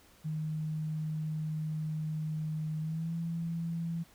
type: tone with pitch glide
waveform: sine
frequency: 155.56 to 166.73 Hz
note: D#3 to E3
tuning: 0 to +20 cents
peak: -32 dBFS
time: 0.24-4.04 s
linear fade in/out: 20 ms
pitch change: +120 cents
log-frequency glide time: 2.8-3.14 s
effects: pink hiss -61 dBFS RMS until 4.14 s